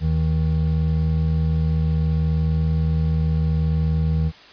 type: tone pair together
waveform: triangle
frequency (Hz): 77.78 / 158.46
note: D#2 / D#3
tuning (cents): 0 / +32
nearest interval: octave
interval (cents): 1232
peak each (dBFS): -18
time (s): 0-4.32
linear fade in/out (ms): 50
effects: white hiss -45 dBFS RMS until 4.52 s + resampled to 11025 Hz